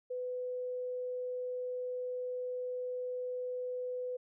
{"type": "tone", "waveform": "sine", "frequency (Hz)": 500, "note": "B4", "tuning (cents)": 21, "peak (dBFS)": -35, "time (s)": [0.1, 4.17], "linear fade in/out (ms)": 10, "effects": []}